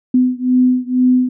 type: beating tone pair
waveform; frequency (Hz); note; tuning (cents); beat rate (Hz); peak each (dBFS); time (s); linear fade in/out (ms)
sine; 251.6 / 253.7; B3 / B3; +32 / +47; 2.1; -13 / -14; 0.14-1.29; 5
effects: none